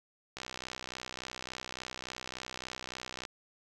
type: click train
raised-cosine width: 0.2 ms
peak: -22 dBFS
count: 184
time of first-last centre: 0.37-3.252 s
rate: 63.5 Hz
effects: none